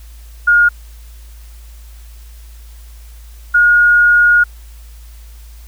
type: tone pair in turn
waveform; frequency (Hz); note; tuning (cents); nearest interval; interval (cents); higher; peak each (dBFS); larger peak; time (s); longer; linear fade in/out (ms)
sine; 1426 / 1435.9; F6 / F6; +36 / +48; unison; 12; second; -6; neither; 0.47-0.69 / 3.54-4.44; second; 10
effects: added 56 Hz sine -33 dBFS peak until 5.67 s + white hiss -47 dBFS RMS until 5.67 s